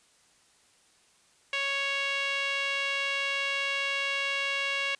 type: tone with band-pass filter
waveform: sawtooth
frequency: 554.4 Hz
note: C#5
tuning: in tune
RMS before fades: -30 dBFS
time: 1.53-4.95 s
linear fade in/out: 2 ms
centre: 2600 Hz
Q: 2.7
effects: white hiss -63 dBFS RMS until 4.99 s + resampled to 22050 Hz

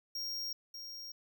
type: tone with echo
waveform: square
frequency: 5580 Hz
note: F8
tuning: 2 cents flat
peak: -37 dBFS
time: 0.15-0.53 s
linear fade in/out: 5 ms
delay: 590 ms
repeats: 1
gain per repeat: -7 dB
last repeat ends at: 1.12 s
effects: none

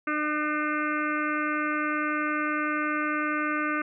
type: harmonic tone with a mistuned harmonic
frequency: 301.8 Hz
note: D4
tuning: 47 cents sharp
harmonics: 1 / 2 / 4 / 5 / 6 / 7 / 8 / 9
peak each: -30 / -37 / -30 / -31 / -40 / -35 / -41 / -43 dBFS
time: 0.07-3.82 s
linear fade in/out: 5 ms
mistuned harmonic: 9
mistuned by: -30 cents
effects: none

